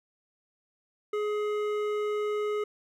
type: tone with hard clipping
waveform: triangle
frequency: 420 Hz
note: G#4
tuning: 19 cents sharp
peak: -29 dBFS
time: 1.13-2.64 s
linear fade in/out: 5 ms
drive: 15 dB
effects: none